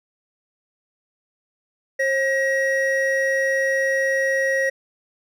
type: tone pair together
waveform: triangle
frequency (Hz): 536.4 / 1900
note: C5 / A#6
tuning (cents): +43 / +33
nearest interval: octave + minor seventh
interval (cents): 2190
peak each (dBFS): -19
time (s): 1.99-4.7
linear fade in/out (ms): 10
effects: none